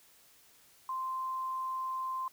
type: tone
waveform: sine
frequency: 1043 Hz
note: C6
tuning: 6 cents flat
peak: -33 dBFS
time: 0.89-2.28 s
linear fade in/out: 2 ms
effects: white hiss -62 dBFS RMS until 2.32 s